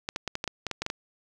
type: clicks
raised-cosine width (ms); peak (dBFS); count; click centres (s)
0.2; -13; 11; 0.089 / 0.161 / 0.277 / 0.354 / 0.441 / 0.477 / 0.667 / 0.713 / 0.82 / 0.864 / 0.901
effects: none